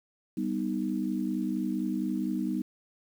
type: chord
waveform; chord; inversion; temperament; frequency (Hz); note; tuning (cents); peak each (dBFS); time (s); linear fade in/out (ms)
sine; G augmented; none; equal; 196 / 246.9 / 311.1; G3 / B3 / D#4; 0 / 0 / 0; -32; 0.37-2.62; 5
effects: 9-bit